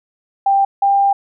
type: tone pair in turn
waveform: sine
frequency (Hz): 789 / 795.4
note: G5 / G5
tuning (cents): +11 / +25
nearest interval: unison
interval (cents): 14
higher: second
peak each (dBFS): -10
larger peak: neither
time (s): 0.46-0.65 / 0.82-1.13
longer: second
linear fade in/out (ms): 5
effects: none